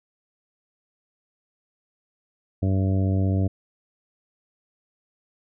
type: harmonic tone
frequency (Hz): 95.8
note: G2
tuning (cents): -39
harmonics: 1 / 2 / 3 / 4 / 5 / 6 / 7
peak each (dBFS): -20 / -27 / -29 / -37 / -38 / -38 / -38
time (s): 2.62-3.48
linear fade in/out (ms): 10
effects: none